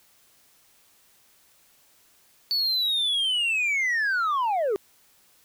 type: linear sweep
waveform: sine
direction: down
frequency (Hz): 4500 to 374.5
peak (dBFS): -19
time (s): 2.51-4.76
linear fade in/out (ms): 0
effects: tanh soft clip ceiling -21 dBFS + white hiss -60 dBFS RMS until 5.44 s